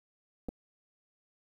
clicks, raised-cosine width 2 ms, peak -25 dBFS, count 2, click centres 0.486 / 0.49 s, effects 10-bit

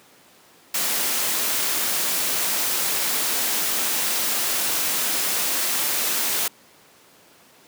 white noise, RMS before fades -23 dBFS, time 0.74-6.48 s, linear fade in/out 5 ms, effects pink hiss -52 dBFS RMS until 7.67 s + high-pass 200 Hz 12 dB/octave

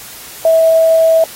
sine tone with quantisation, 650 Hz, E5, 24 cents flat, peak -6 dBFS, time 0.45-1.24 s, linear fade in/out 2 ms, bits 5, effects white hiss -32 dBFS RMS until 1.35 s + AAC 48 kbps

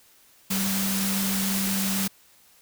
sine tone in noise, 194.4 Hz, G3, 14 cents flat, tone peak -26 dBFS, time 0.5-2.08 s, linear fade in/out 10 ms, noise white, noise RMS -28 dBFS, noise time 0.5-2.08 s, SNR -1 dB, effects white hiss -57 dBFS RMS until 2.61 s

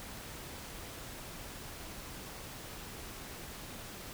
silence, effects pink hiss -46 dBFS RMS until 4.13 s

